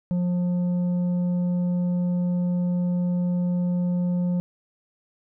sine tone with tanh clipping, 177.6 Hz, F3, 29 cents sharp, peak -22 dBFS, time 0.11-4.4 s, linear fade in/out 0 ms, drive 6 dB, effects none

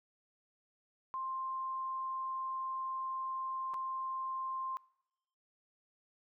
sine tone with dropouts, 1052 Hz, C6, 9 cents sharp, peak -36 dBFS, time 1.14-4.77 s, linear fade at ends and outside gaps 0 ms, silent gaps 3.737-3.742 s, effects noise-tail reverb RT60 0.8 s tail -23 dB re dry

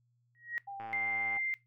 sine tone with exponential growth, 1894 Hz, A#6, 27 cents sharp, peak -30 dBFS, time 0.35-0.58 s, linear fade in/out 0 ms, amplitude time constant 50 ms
sine tone with vibrato, 794 Hz, G5, 22 cents sharp, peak -40 dBFS, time 0.67-1.39 s, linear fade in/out 10 ms, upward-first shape sine, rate 7.8 Hz, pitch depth 12 cents each way
click train, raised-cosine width 0.5 ms, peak -33 dBFS, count 64, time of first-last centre 0.8-1.368 s, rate 111 Hz
sine tone, 2093 Hz, C7, in tune, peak -31 dBFS, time 0.93-1.54 s, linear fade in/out 0 ms
effects noise-tail reverb RT60 0.2 s tail -20 dB re dry + added 120 Hz sine -70 dBFS peak until 1.66 s

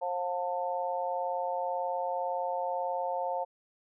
harmonic tone, 178.1 Hz, F3, 34 cents sharp, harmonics 3 / 4 / 5, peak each -34 / -34 / -34 dBFS, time 0.01-3.45 s, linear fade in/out 20 ms, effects none

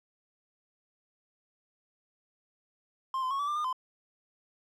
triangle tone with pitch steps, 1055 / 1028 / 1100 / 1151 / 1188 / 1214 / 1027 Hz, C6 / C6 / C#6 / D6 / D6 / D#6 / C6, +14 / -31 / -14 / -35 / +20 / -43 / -33 cents, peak -27 dBFS, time 3.14-3.728 s, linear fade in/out 2 ms, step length 84 ms, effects none

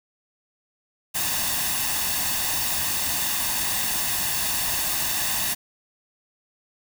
white noise with comb filter, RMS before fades -25 dBFS, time 1.14-5.55 s, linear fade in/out 20 ms, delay 1.1 ms, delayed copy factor +0.6, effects none

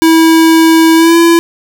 square tone with pitch glide, 325 to 336.3 Hz, E4 to E4, -24 to +35 cents, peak -4 dBFS, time 0.02-1.39 s, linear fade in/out 0 ms, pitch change +59 cents, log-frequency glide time 0.95-1.17 s, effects none

